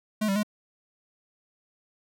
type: tone with pitch steps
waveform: square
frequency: 214.3 / 195.3 / 210.2 Hz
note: A3 / G3 / G#3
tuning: -45 / -6 / +21 cents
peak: -24 dBFS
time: 0.21-0.432 s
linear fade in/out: 10 ms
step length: 74 ms
effects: none